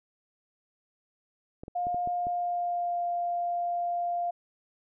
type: clicks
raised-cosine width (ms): 2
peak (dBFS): -27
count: 6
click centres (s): 1.635 / 1.681 / 1.869 / 1.945 / 2.074 / 2.269
type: tone with pitch glide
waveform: sine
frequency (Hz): 709 to 698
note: F5 to F5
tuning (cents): +26 to -1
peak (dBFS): -27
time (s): 1.75-4.31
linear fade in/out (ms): 10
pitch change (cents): -27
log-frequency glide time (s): 2.04-3.03
effects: none